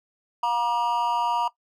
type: tone with amplitude modulation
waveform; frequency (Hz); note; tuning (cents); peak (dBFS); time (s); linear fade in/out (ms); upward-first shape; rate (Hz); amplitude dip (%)
triangle; 952; A#5; +36; -15; 0.43-1.48; 5; sine; 242; 80
effects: noise-tail reverb RT60 0.1 s tail -18 dB re dry